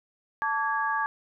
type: tone cluster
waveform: sine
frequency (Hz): 882 / 1148 / 1652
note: A5 / D6 / G#6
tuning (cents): +4 / -40 / -10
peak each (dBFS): -29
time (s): 0.42-1.06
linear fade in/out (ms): 0
effects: none